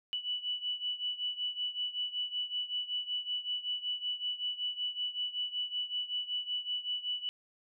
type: beating tone pair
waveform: sine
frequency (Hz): 2960 / 2965.3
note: F#7 / F#7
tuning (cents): 0 / +3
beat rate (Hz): 5.3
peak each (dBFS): -35 / -38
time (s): 0.13-7.29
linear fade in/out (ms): 0
effects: none